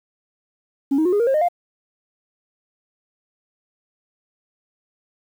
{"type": "tone with pitch steps", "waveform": "sine", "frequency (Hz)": [276.1, 315.3, 360.1, 411.3, 469.7, 536.5, 612.7, 699.8], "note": ["C#4", "D#4", "F#4", "G#4", "A#4", "C5", "D#5", "F5"], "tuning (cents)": [-7, 23, -47, -17, 13, 43, -27, 3], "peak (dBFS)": -13, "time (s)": [0.91, 1.486], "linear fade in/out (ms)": 10, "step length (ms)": 72, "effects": ["tanh soft clip ceiling -13 dBFS", "8-bit"]}